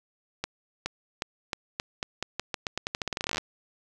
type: accelerating click train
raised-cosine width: 0.2 ms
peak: -12 dBFS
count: 27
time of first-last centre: 0.44-3.381 s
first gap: 420 ms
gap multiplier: 0.86
effects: none